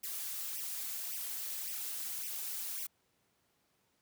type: noise with flanger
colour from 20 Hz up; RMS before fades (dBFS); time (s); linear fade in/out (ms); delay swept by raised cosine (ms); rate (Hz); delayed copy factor
blue; -40; 0.03-2.87; 10; 0.35 to 6.15; 1.8; +0.95
effects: pink hiss -75 dBFS RMS until 4.01 s + high-pass 100 Hz 12 dB/octave